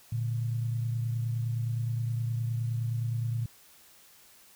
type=tone pair together; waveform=sine; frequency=114.9 / 144.53 Hz; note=A#2 / D3; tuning=-25 / -27 cents; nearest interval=major third; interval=398 cents; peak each=-28 / -38 dBFS; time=0.12-3.46 s; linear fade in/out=5 ms; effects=white hiss -57 dBFS RMS until 4.55 s